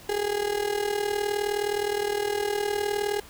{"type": "tone with amplitude modulation", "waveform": "35% pulse", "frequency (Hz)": 411.5, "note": "G#4", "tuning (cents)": -16, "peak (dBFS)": -20, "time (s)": [0.09, 3.2], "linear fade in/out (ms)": 5, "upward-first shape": "sine", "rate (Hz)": 39.4, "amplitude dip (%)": 75, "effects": ["pink hiss -48 dBFS RMS until 3.29 s"]}